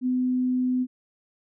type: tone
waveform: sine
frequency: 252.9 Hz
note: B3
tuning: 41 cents sharp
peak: -21 dBFS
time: 0.01-0.87 s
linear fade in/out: 50 ms
effects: none